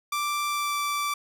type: tone with pitch glide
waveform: sawtooth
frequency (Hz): 1174.7 to 1165.2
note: D6 to D6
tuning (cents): 0 to -14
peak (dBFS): -22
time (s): 0.12-1.14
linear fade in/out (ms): 5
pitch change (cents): -14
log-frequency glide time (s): 0.48-0.78
effects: none